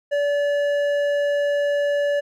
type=tone with hard clipping; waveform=sine; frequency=576 Hz; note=D5; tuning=34 cents flat; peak=-20 dBFS; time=0.11-2.21 s; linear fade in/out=20 ms; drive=8 dB; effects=none